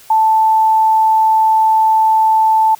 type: tone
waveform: sine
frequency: 880 Hz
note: A5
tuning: in tune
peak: -8 dBFS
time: 0.1-2.75 s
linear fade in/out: 5 ms
effects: white hiss -42 dBFS RMS until 2.79 s